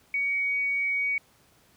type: tone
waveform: sine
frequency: 2249 Hz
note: C#7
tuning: 24 cents sharp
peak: -24 dBFS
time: 0.14-1.18 s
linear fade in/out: 2 ms
effects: pink hiss -61 dBFS RMS until 1.76 s + high-pass 60 Hz 12 dB/octave